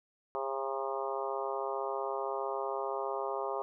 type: harmonic tone with a mistuned harmonic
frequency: 135.4 Hz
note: C#3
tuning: 40 cents flat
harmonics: 3 / 4 / 5 / 6 / 7 / 8 / 9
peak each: -38 / -39 / -40 / -41 / -41 / -42 / -43 dBFS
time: 0.35-3.62 s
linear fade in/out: 0 ms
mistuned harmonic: 8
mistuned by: -22 cents
effects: none